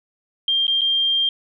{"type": "tone with dropouts", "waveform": "sine", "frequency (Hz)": 3190, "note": "G7", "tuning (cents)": 30, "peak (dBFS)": -16, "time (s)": [0.48, 1.29], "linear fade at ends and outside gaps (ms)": 2, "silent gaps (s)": [[0.668, 0.679], [0.81, 0.816]], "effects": []}